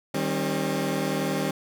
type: chord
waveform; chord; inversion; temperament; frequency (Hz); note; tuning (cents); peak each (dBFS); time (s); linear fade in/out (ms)
20% pulse; C minor; first; equal with one note detuned; 155.56 / 196 / 268.4; Eb3 / G3 / C4; 0 / 0 / +44; -25 / -24 / -24; 0.14-1.51; 5
effects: none